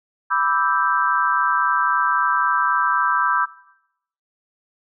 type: chord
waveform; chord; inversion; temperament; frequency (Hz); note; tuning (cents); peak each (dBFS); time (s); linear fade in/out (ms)
sine; E minor seventh; second; equal; 987.8 / 1174.7 / 1318.5 / 1568; B5 / D6 / E6 / G6; 0 / 0 / 0 / 0; -22; 0.3-3.46; 20
effects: noise-tail reverb RT60 0.8 s tail -19 dB re dry